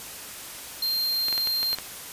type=tone; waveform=square; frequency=4186 Hz; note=C8; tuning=in tune; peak=-24 dBFS; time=0.82-1.75 s; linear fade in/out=5 ms
type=clicks; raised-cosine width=0.2 ms; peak=-14 dBFS; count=7; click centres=1.284 / 1.327 / 1.379 / 1.473 / 1.63 / 1.73 / 1.786 s
effects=white hiss -39 dBFS RMS until 2.12 s + resampled to 32000 Hz